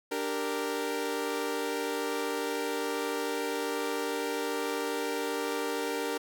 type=chord; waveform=sawtooth; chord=G minor; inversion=second; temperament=equal with one note detuned; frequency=293.7 / 392 / 464.8 Hz; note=D4 / G4 / Bb4; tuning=0 / 0 / -5 cents; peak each=-32 / -32 / -29 dBFS; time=0.11-6.18 s; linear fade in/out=10 ms; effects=none